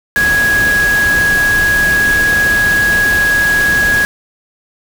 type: tone in noise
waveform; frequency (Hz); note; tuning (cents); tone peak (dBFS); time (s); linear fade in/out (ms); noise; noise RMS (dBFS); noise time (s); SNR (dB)
sine; 1661.2; G#6; 0; -9; 0.16-4.05; 0; pink; -20; 0.16-4.05; +8
effects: none